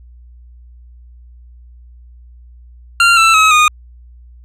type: tone with pitch steps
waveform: 25% pulse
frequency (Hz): 1386 / 1331.8 / 1279.8 / 1229.8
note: F6 / E6 / D#6 / D#6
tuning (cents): -14 / +17 / +48 / -21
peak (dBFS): -3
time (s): 3-3.68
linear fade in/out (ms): 2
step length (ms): 170
effects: added 60 Hz sine -37 dBFS peak until 4.44 s + low-pass 8000 Hz 12 dB/octave